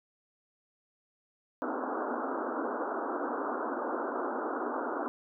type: band-pass noise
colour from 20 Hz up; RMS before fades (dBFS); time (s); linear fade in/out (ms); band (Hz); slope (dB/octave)
pink; -34; 1.62-5.08; 0; 240 to 1500; 96
effects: none